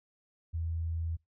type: tone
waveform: sine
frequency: 82.41 Hz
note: E2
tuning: in tune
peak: -31 dBFS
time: 0.53-1.17 s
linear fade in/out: 20 ms
effects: noise-tail reverb RT60 0.2 s tail -24 dB re dry